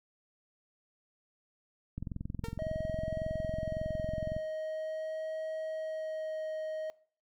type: click train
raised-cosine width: 5 ms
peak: -25 dBFS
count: 53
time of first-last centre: 1.98-4.365 s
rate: 21.8 Hz
type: tone with exponential decay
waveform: sawtooth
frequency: 457.8 Hz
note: A#4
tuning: 31 cents flat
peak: -34 dBFS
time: 2.44-2.61 s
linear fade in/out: 2 ms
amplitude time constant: 36 ms
type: tone with vibrato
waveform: triangle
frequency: 630 Hz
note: D#5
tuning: 21 cents sharp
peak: -33 dBFS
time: 2.59-6.9 s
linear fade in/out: 0 ms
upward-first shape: sine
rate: 0.43 Hz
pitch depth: 9 cents each way
effects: noise-tail reverb RT60 0.5 s tail -22 dB re dry